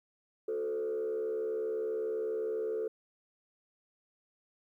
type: tone with frequency modulation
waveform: sine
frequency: 440 Hz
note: A4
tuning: in tune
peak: -30 dBFS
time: 0.48-2.88 s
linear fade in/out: 5 ms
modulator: 72.3 Hz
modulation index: 0.74
effects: tanh soft clip ceiling -28 dBFS + 12-bit